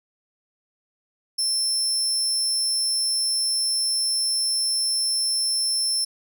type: tone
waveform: 30% pulse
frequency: 5340 Hz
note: E8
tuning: 22 cents sharp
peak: -17 dBFS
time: 1.38-6.05 s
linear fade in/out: 10 ms
effects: none

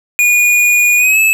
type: tone with pitch glide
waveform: square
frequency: 2445 to 2605 Hz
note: D#7 to E7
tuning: -31 to -21 cents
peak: -8 dBFS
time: 0.19-1.33 s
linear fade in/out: 0 ms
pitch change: +110 cents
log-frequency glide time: 0.97-1.19 s
effects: none

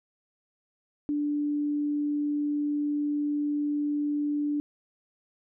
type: tone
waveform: sine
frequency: 293.3 Hz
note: D4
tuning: 2 cents flat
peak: -25 dBFS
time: 1.09-4.6 s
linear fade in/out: 0 ms
effects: none

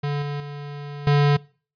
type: tone with level steps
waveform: square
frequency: 144.6 Hz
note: D3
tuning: 27 cents flat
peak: -23 / -26 / -32 / -15 dBFS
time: 0.03-1.37 s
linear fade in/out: 10 ms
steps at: 0.22 / 0.4 / 1.07 s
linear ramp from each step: 2 ms
effects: noise-tail reverb RT60 0.4 s tail -23 dB re dry + resampled to 11025 Hz

